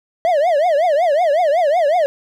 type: tone with vibrato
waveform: triangle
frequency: 639 Hz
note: D#5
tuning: 46 cents sharp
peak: -10 dBFS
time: 0.25-2.06 s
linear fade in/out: 0 ms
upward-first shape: triangle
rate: 5.4 Hz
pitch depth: 270 cents each way
effects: none